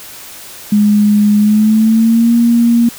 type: tone with pitch glide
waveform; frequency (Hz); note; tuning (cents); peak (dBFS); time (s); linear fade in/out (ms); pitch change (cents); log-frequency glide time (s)
sine; 208 to 234.8; G#3 to A#3; +3 to +13; -6; 0.72-2.89; 5; +210; 1.37-2.34
effects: white hiss -32 dBFS RMS until 2.98 s